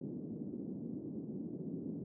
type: band-pass noise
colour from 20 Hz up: pink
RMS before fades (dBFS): -43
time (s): 0.01-2.04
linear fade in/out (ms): 5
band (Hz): 170 to 330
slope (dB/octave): 24
effects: none